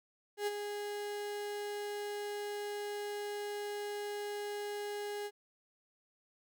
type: tone with ADSR envelope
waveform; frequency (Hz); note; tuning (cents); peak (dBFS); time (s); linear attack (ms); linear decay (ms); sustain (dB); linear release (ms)
35% pulse; 412.2; G#4; -13; -29; 0.37-5.31; 99; 29; -7; 51
effects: none